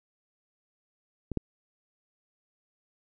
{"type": "clicks", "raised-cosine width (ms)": 3, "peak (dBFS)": [-20, -14], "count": 2, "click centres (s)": [1.317, 1.373], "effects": []}